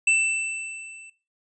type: tone with level ramp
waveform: square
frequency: 2663 Hz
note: E7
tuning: 17 cents sharp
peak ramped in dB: -16 to -43 dBFS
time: 0.07-1.1 s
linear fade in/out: 5 ms
effects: noise-tail reverb RT60 0.3 s tail -19 dB re dry + resampled to 22050 Hz